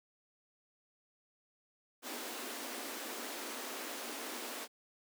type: high-pass noise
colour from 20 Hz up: pink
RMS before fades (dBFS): -43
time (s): 2.02-4.68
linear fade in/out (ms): 50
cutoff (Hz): 230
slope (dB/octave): 96
effects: none